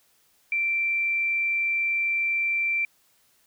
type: tone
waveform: sine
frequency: 2349 Hz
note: D7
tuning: in tune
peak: -22 dBFS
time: 0.52-2.85 s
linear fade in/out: 2 ms
effects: white hiss -64 dBFS RMS until 3.46 s